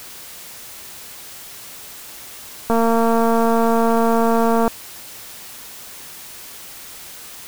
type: click train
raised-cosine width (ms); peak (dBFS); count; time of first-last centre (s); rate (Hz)
1; -5; 454; 2.7-4.678; 229
effects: white hiss -37 dBFS RMS until 7.47 s